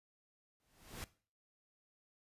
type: noise with exponential growth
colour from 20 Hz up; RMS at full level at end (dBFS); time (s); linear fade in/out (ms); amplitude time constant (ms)
pink; -43; 0.6-1.04; 0; 95
effects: noise-tail reverb RT60 0.4 s tail -18 dB re dry + resampled to 32000 Hz